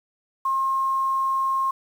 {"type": "tone with quantisation", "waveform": "sine", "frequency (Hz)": 1070, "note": "C6", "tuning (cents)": 38, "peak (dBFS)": -20, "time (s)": [0.45, 1.71], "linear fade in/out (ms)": 5, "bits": 8, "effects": []}